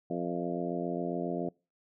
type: harmonic tone with a mistuned harmonic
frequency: 87.31 Hz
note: F2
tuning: in tune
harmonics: 2 / 3 / 4 / 5 / 6 / 7 / 8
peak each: -37 / -37 / -37 / -39 / -43 / -40 / -40 dBFS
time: 0.1-1.49 s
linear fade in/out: 5 ms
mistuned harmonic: 8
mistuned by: -29 cents
effects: noise-tail reverb RT60 0.3 s tail -25 dB re dry